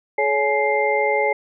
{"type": "tone cluster", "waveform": "sine", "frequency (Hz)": [426, 561, 845, 2098], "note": ["G#4", "C#5", "G#5", "C7"], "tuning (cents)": [44, 21, 30, 4], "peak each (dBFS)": -22, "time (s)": [0.18, 1.33], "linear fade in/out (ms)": 5, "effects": []}